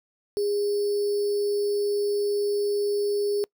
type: tone with sample-and-hold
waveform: sine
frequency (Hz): 408.9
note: G#4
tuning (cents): -27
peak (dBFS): -22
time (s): 0.37-3.44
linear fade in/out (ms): 0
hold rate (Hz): 4900
effects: noise-tail reverb RT60 0.1 s tail -26 dB re dry